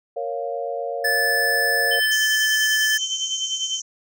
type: chord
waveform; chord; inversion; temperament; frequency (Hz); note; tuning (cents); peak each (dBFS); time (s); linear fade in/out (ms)
sine; Bb minor; none; equal; 466.2 / 554.4 / 698.5; Bb4 / Db5 / F5; 0 / 0 / 0; -29 / -28 / -29; 0.16-2; 10
type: tone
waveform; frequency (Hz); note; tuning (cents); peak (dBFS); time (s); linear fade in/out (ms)
square; 1742; A6; -18; -19; 1.04-2.98; 10
type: tone with tremolo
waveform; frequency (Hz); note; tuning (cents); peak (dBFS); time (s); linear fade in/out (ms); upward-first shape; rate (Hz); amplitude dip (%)
sine; 3088; G7; -27; -21; 1.91-3.8; 5; sine; 10; 70
type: band-pass noise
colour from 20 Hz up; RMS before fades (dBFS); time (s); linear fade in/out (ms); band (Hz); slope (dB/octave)
white; -31; 2.11-3.82; 10; 5900 to 6700; 96
effects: none